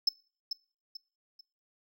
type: tone with echo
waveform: triangle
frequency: 5250 Hz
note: E8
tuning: 8 cents flat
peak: -20 dBFS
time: 0.07-0.09 s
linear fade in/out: 5 ms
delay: 440 ms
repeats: 3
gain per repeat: -9 dB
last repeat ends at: 1.41 s
effects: noise-tail reverb RT60 0.4 s tail -23 dB re dry